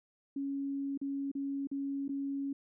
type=tone with dropouts; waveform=sine; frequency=277.2 Hz; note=C#4; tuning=in tune; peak=-33 dBFS; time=0.36-2.53 s; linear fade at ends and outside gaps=5 ms; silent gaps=0.976-1.014 / 1.316-1.351 / 1.672-1.714 / 2.081-2.091 s; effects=none